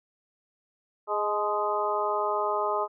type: harmonic tone with a mistuned harmonic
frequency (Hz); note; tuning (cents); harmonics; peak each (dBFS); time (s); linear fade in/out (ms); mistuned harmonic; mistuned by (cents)
207.7; G#3; 0; 2 / 3 / 4 / 5 / 6; -31 / -31 / -31 / -31 / -31; 1.07-2.88; 50; 4; +40
effects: none